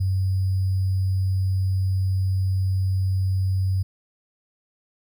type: tone with sample-and-hold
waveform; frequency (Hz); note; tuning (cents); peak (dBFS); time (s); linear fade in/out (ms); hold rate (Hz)
sine; 94.6; F#2; +39; -19; 0-3.83; 10; 4900
effects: none